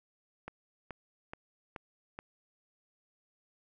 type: click train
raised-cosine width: 0.5 ms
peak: -26 dBFS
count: 5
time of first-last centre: 0.48-2.189 s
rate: 2.34 Hz
effects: none